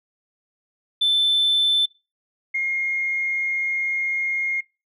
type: tone pair in turn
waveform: sine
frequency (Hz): 3530 / 2138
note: A7 / C7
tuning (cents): +5 / +37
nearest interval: major sixth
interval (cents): 868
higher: first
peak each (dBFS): -14 / -20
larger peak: first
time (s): 1.01-1.86 / 2.54-4.61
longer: second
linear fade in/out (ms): 10
effects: noise-tail reverb RT60 0.3 s tail -24 dB re dry + tanh soft clip ceiling -13 dBFS